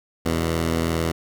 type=tone pair together; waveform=10% pulse; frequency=82.41 / 122.6 Hz; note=E2 / B2; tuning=0 / -12 cents; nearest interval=perfect fifth; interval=688 cents; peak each=-13 / -22 dBFS; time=0.25-1.12 s; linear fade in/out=10 ms; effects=none